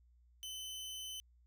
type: tone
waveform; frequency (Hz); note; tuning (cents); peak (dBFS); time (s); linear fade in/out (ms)
sawtooth; 3040; F#7; +46; -40; 0.43-1.2; 0
effects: added 60 Hz sine -64 dBFS peak until 1.46 s